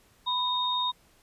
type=tone pair together; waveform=sine; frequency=995 / 3707 Hz; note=B5 / A#7; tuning=+13 / -10 cents; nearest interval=octave + major seventh; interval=2277 cents; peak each=-28 dBFS; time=0.26-0.92 s; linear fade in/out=20 ms; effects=pink hiss -62 dBFS RMS until 1.22 s + resampled to 32000 Hz